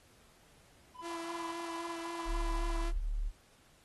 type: tone with tremolo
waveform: triangle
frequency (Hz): 1001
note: B5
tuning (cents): +23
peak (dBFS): -39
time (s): 0.94-2.86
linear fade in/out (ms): 50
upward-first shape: sine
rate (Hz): 20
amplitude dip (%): 70
type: tone with vibrato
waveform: sawtooth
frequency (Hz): 337.1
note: E4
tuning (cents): +39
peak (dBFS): -36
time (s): 1.01-2.93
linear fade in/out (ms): 50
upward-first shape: sine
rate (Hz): 3.8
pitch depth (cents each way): 17
type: tone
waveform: sine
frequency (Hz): 36.71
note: D1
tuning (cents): 0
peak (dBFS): -31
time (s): 2.25-3.32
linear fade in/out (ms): 50
effects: pink hiss -64 dBFS RMS until 3.84 s + AAC 32 kbps